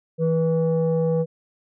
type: tone pair together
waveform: sine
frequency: 163 / 488.4 Hz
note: E3 / B4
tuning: -19 / -19 cents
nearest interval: octave + perfect fifth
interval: 1900 cents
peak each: -19 dBFS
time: 0.18-1.26 s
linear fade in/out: 50 ms
effects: tanh soft clip ceiling -14 dBFS